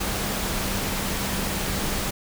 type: tone in noise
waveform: sine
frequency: 196 Hz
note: G3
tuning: in tune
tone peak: -34 dBFS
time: 0-2.11 s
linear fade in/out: 10 ms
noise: pink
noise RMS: -27 dBFS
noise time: 0-2.11 s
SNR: -10 dB
effects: none